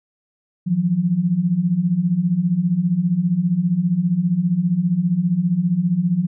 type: beating tone pair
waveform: sine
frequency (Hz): 164.8 / 179.8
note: E3 / F#3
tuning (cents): 0 / -49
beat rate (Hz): 15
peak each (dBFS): -21 / -17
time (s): 0.66-6.27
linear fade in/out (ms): 20
effects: none